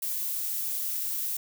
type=noise; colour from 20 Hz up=violet; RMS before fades=-31 dBFS; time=0.02-1.37 s; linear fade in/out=5 ms; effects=none